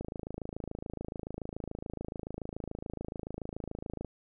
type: click train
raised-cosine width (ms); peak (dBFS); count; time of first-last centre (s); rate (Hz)
2; -24; 110; 0.01-4.047; 27
effects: none